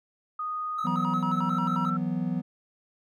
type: tone with pitch glide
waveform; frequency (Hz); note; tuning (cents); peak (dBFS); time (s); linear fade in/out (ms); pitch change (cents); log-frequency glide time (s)
sine; 1240 to 1336.7; D#6 to E6; -6 to +24; -29; 0.39-1.97; 5; +130; 0.93-1.54
type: tone with vibrato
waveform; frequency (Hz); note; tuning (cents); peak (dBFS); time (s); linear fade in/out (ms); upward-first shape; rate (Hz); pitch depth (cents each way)
triangle; 1108.7; C#6; 0; -30; 0.78-1.9; 5; square; 5.6; 260
type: chord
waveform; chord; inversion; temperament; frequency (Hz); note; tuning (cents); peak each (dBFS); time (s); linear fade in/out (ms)
triangle; E suspended second; none; equal; 164.81 / 185 / 246.9; E3 / F#3 / B3; 0 / 0 / 0; -29 / -28 / -29; 0.84-2.42; 20
effects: none